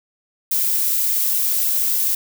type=noise; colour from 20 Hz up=violet; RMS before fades=-19 dBFS; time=0.51-2.15 s; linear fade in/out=5 ms; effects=none